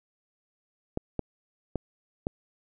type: clicks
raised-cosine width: 2 ms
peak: -15 dBFS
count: 4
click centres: 0.974 / 1.193 / 1.757 / 2.269 s
effects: none